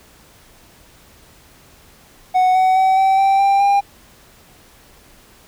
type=tone with pitch steps; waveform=triangle; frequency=740 / 749.9 / 759.9 / 770.1 / 780.4 / 790.8 / 801.4 Hz; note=F#5 / F#5 / F#5 / G5 / G5 / G5 / G5; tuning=0 / +23 / +46 / -31 / -8 / +15 / +38 cents; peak=-9 dBFS; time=2.34-3.81 s; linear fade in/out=20 ms; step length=210 ms; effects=pink hiss -48 dBFS RMS until 5.47 s